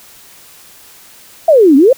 sine exponential two-way sweep, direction down then up, 690 to 258.8 to 565 Hz, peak -3 dBFS, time 1.48-1.93 s, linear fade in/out 5 ms, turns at 1.76 s, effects white hiss -40 dBFS RMS until 1.97 s

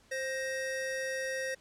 square tone pair together, 526.2 / 1875 Hz, C5 / A#6, +10 / +10 cents, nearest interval octave + minor seventh, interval 2200 cents, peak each -36 / -37 dBFS, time 0.11-1.55 s, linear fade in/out 10 ms, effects pink hiss -63 dBFS RMS until 1.6 s + low-pass 9000 Hz 12 dB/octave

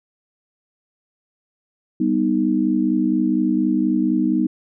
sine chord, G augmented, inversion none, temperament equal, 196 / 246.9 / 311.1 Hz, G3 / B3 / D#4, 0 / 0 / 0 cents, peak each -22 / -20 / -19 dBFS, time 2-4.47 s, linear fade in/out 5 ms, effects none

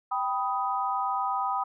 sine chord, G augmented, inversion none, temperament equal with one note detuned, 784 / 987.8 / 1251.7 Hz, G5 / B5 / D#6, 0 / 0 / +10 cents, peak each -30 dBFS, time 0.11-1.64 s, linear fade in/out 10 ms, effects none

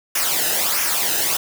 white noise with flanger, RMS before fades -20 dBFS, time 0.15-1.37 s, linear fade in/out 5 ms, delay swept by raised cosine 0.24 to 0.9 ms, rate 1.5 Hz, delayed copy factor -0.65, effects none

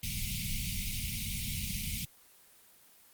pink band-stop noise, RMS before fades -35 dBFS, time 0.03-2.05 s, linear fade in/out 5 ms, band 230 to 2100 Hz, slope 96 dB/octave, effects white hiss -60 dBFS RMS until 3.13 s + Opus 24 kbps

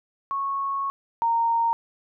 sine tone pair in turn, 1102 / 924.6 Hz, C#6 / A#5, -11 / -14 cents, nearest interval minor third, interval 303 cents, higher first, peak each -24 / -19 dBFS, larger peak second, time 0.31-0.9 / 1.22-1.73 s, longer first, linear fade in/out 0 ms, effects none

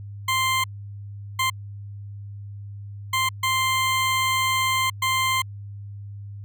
20% pulse tone bursts at uneven times, 1047 Hz, C6, 1 cent sharp, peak -15 dBFS, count 5, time 0.28-0.64 / 1.39-1.5 / 3.13-3.29 / 3.43-4.9 / 5.02-5.42 s, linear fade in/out 5 ms, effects added 101 Hz sine -34 dBFS peak until 6.44 s

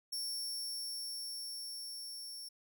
sawtooth tone with level ramp, 5460 Hz, F8, 40 cents flat, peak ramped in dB -34 to -42 dBFS, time 0.12-2.49 s, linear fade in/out 10 ms, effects none

